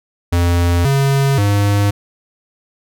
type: tone with pitch steps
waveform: square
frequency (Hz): 86.7 / 137.7 / 101.7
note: F2 / C#3 / G#2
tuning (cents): -12 / -11 / -36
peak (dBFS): -12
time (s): 0.32-1.91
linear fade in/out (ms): 10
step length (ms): 530
effects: none